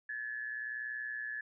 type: tone with amplitude modulation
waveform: sine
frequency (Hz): 1715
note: A6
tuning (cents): -45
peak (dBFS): -34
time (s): 0.09-1.41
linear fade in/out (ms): 5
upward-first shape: sine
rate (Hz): 121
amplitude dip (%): 65
effects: none